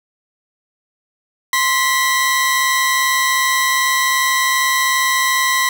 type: tone pair together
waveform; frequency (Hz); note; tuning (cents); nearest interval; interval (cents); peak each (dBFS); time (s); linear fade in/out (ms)
sawtooth; 1048 / 1953.4; C6 / B6; +2 / -20; major seventh; 1078; -13; 1.53-5.69; 2
effects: none